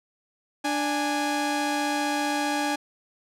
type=tone pair together; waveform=sawtooth; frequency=294.2 / 827.3 Hz; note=D4 / G#5; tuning=+3 / -7 cents; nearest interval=octave + tritone; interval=1790 cents; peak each=-23 dBFS; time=0.64-2.76 s; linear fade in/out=10 ms; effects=low-pass 10000 Hz 12 dB/octave